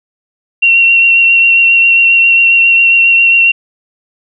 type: tone with vibrato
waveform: sine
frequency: 2736 Hz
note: F7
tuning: 36 cents flat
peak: -4 dBFS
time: 0.62-3.52 s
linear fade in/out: 10 ms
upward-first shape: triangle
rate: 7.4 Hz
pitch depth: 20 cents each way
effects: none